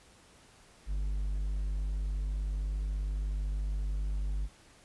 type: tone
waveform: triangle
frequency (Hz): 49.87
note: G1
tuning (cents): +30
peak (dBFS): -28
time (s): 0.86-4.49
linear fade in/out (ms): 50
effects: pink hiss -59 dBFS RMS until 4.84 s + resampled to 24000 Hz